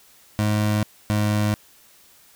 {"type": "tone pair in turn", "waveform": "25% pulse", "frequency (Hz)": [105.7, 105.18], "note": ["G#2", "G#2"], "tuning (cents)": [31, 22], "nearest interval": "unison", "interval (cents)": 9, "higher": "first", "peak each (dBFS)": [-15, -15], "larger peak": "neither", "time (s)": [[0.39, 0.83], [1.1, 1.54]], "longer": "neither", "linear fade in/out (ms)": 0, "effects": ["white hiss -53 dBFS RMS until 2.35 s"]}